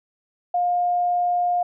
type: tone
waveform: sine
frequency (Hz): 709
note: F5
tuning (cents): +26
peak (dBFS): -18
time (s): 0.54-1.63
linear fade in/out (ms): 5
effects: none